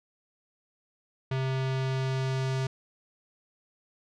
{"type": "tone with low-pass filter sweep", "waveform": "square", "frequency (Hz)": 132.1, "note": "C3", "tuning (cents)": 17, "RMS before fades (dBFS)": -29, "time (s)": [1.31, 2.67], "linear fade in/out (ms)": 5, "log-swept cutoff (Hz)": [3500, 5900], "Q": 1.1, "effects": []}